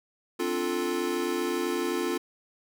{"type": "chord", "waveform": "square", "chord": "D minor seventh", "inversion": "third", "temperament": "equal", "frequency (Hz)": [261.6, 293.7, 349.2, 440], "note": ["C4", "D4", "F4", "A4"], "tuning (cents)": [0, 0, 0, 0], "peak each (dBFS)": [-35, -36, -30, -34], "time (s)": [0.39, 2.18], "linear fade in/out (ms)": 10, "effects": []}